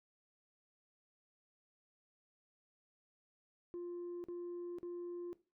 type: tone bursts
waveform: sine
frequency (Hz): 349.8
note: F4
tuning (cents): +3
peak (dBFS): -39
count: 3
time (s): 3.74-5.33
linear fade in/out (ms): 0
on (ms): 500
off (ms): 45
effects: noise-tail reverb RT60 0.3 s tail -18 dB re dry + tanh soft clip ceiling -40 dBFS